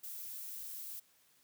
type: noise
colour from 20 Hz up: violet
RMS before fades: -45 dBFS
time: 0.03-1 s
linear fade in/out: 10 ms
effects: white hiss -69 dBFS RMS until 1.43 s + high-pass 80 Hz 12 dB/octave